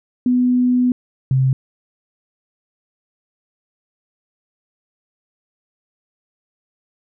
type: tone pair in turn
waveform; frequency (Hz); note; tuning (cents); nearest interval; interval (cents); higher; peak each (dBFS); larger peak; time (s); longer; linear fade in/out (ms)
sine; 248.8 / 131.8; B3 / C3; +13 / +13; major seventh; 1100; first; -12; neither; 0.26-0.92 / 1.31-1.53; first; 2
effects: none